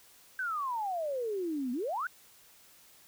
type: exponential two-way sweep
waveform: sine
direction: down then up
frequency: 1568 to 236.8 to 1568 Hz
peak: -31 dBFS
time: 0.39-2.07 s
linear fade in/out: 2 ms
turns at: 1.72 s
effects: white hiss -59 dBFS RMS until 3.07 s